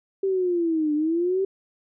sine linear two-way sweep, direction down then up, 392 to 295.3 to 392 Hz, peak -20 dBFS, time 0.23-1.45 s, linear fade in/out 5 ms, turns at 0.94 s, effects none

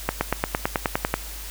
accelerating click train, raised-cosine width 0.5 ms, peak -5 dBFS, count 11, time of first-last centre 0.09-1.14 s, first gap 120 ms, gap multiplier 0.97, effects added 50 Hz sine -36 dBFS peak until 1.5 s + white hiss -38 dBFS RMS until 1.5 s

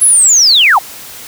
sine linear sweep, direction down, 11090 to 659.3 Hz, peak -4 dBFS, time 0.01-0.79 s, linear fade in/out 10 ms, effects white hiss -30 dBFS RMS until 1.27 s

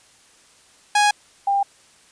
sawtooth / sine tone pair in turn, 829 / 797.2 Hz, G#5 / G5, -3 / +29 cents, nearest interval minor second, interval 68 cents, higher first, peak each -10 / -16 dBFS, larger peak first, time 0.95-1.11 / 1.47-1.63 s, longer neither, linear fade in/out 5 ms, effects white hiss -53 dBFS RMS until 2.11 s + resampled to 22050 Hz

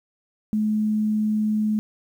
sine tone, 214 Hz, A3, 48 cents flat, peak -19 dBFS, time 0.53-1.79 s, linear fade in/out 0 ms, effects 9-bit

